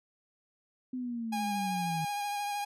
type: linear sweep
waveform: sine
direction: down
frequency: 256.9 to 155.56 Hz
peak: -33 dBFS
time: 0.93-2.05 s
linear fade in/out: 5 ms
type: tone with vibrato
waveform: 45% pulse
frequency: 818 Hz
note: G#5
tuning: 26 cents flat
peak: -32 dBFS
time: 1.32-2.65 s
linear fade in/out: 10 ms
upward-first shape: sine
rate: 13 Hz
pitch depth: 18 cents each way
effects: resampled to 32000 Hz